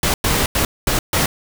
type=noise bursts at uneven times; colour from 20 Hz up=pink; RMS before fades=-17 dBFS; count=5; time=0.03-0.14 / 0.24-0.46 / 0.55-0.65 / 0.87-0.99 / 1.13-1.26 s; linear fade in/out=2 ms; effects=none